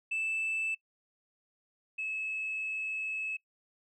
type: tone pair in turn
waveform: sine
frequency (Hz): 2637 / 2593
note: E7 / E7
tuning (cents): 0 / -29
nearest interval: unison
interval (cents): 29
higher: first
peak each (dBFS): -28 / -32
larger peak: first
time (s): 0.11-0.75 / 1.98-3.37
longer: second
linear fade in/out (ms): 10
effects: noise-tail reverb RT60 0.1 s tail -22 dB re dry + tanh soft clip ceiling -28 dBFS